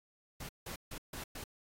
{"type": "noise bursts at uneven times", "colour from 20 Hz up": "pink", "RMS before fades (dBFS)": -44, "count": 5, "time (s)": [[0.4, 0.49], [0.66, 0.76], [0.91, 0.98], [1.13, 1.24], [1.35, 1.44]], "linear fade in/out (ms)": 5, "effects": ["AAC 48 kbps"]}